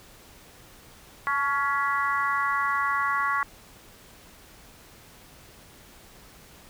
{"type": "harmonic tone with a mistuned harmonic", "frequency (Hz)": 280, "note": "C#4", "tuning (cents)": 18, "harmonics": [3, 4, 5, 6, 7], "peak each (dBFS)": [-36, -25, -30, -32, -31], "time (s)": [1.27, 3.43], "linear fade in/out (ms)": 0, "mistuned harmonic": 3, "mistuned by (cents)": 41, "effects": ["pink hiss -51 dBFS RMS until 6.69 s"]}